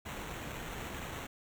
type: noise with sample-and-hold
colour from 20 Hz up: pink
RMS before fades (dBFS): -42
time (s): 0.05-1.27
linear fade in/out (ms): 10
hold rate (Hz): 4900
effects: none